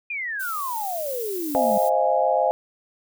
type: exponential sweep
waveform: sine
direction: down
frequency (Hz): 2476 to 197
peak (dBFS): -26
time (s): 0.1-1.78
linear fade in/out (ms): 5
type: noise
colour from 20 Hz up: violet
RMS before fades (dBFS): -34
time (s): 0.39-1.9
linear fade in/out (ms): 20
type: chord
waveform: sine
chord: F minor seventh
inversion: second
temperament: equal with one note detuned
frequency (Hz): 523.3 / 622.3 / 689.2 / 830.6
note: C5 / Eb5 / F5 / Ab5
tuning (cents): 0 / 0 / -23 / 0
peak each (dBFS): -23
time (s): 1.55-2.51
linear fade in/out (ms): 0
effects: none